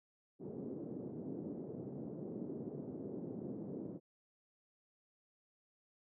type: band-pass noise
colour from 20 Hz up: white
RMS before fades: -45 dBFS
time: 0.39-4 s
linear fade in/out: 50 ms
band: 140 to 400 Hz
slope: 24 dB/octave
effects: none